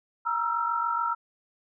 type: tone cluster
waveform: sine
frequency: 941 / 1308 / 1355 Hz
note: A#5 / E6 / E6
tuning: +16 / -14 / +47 cents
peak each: -29 / -31 / -28 dBFS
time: 0.25-1.15 s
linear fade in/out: 20 ms
effects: none